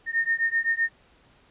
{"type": "beating tone pair", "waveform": "sine", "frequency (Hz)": [1827, 1834.8], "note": ["A#6", "A#6"], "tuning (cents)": [-35, -28], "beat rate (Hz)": 7.8, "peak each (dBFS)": -25, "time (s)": [0.06, 0.9], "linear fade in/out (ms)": 50, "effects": ["pink hiss -59 dBFS RMS until 1.5 s", "resampled to 8000 Hz"]}